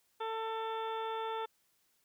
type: harmonic tone with a mistuned harmonic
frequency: 446.3 Hz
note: A4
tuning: 25 cents sharp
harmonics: 1 / 2 / 3 / 4 / 5 / 6 / 7 / 8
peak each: -39 / -38 / -43 / -52 / -56 / -56 / -59 / -50 dBFS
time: 0.2-1.46 s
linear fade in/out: 10 ms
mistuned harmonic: 8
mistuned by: -31 cents
effects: white hiss -74 dBFS RMS until 2.04 s